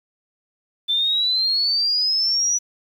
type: exponential sweep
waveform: sine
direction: up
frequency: 3520 to 5920 Hz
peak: -17 dBFS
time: 0.88-2.59 s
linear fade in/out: 20 ms
effects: 8-bit